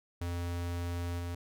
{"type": "tone with level steps", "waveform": "square", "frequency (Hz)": 86.8, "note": "F2", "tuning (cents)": -10, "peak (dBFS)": [-34, -36], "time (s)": [0.21, 1.35], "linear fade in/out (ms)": 5, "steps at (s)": 1.18, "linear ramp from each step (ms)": 20, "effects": []}